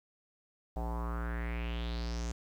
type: tone with low-pass filter sweep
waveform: square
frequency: 58.27 Hz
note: A#1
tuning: in tune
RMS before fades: -36 dBFS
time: 0.76-2.32 s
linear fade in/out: 5 ms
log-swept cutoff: 740 to 7000 Hz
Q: 4.4
effects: 10-bit